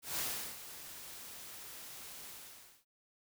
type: noise with ADSR envelope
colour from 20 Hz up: white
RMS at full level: -36 dBFS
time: 0.02-2.85 s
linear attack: 160 ms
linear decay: 380 ms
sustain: -13 dB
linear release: 560 ms
effects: none